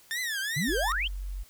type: tone with vibrato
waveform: sawtooth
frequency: 1775 Hz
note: A6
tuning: 15 cents sharp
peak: -26 dBFS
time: 0.11-0.92 s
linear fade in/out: 0 ms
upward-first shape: triangle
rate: 2.6 Hz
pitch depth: 250 cents each way
type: exponential sweep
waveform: sine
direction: up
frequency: 130.7 to 3322 Hz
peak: -27 dBFS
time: 0.56-1.08 s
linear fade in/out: 10 ms
type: tone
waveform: sine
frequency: 46.74 Hz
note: F#1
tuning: 18 cents sharp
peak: -32 dBFS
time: 0.67-1.44 s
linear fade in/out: 20 ms
effects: white hiss -57 dBFS RMS until 1.49 s